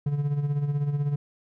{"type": "tone with tremolo", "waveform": "triangle", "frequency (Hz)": 144.4, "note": "D3", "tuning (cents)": -29, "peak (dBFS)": -19, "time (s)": [0.06, 1.16], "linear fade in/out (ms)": 5, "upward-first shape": "sine", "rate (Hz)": 16, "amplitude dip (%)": 60, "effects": []}